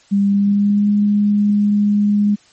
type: tone with pitch glide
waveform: sine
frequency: 199.9 to 206 Hz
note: G3 to G#3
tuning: +34 to -14 cents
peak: -11 dBFS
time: 0.11-2.36 s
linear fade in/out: 20 ms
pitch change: +52 cents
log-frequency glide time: 0.29-0.89 s
effects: white hiss -51 dBFS RMS until 2.52 s + MP3 32 kbps